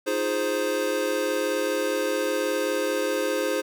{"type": "chord", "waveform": "square", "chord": "F minor seventh", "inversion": "third", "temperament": "equal with one note detuned", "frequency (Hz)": [311.1, 350.2, 415.3, 523.3], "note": ["Eb4", "F4", "Ab4", "C5"], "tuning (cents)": [0, 5, 0, 0], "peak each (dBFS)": [-32, -33, -30, -27], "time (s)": [0.06, 3.62], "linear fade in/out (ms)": 20, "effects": []}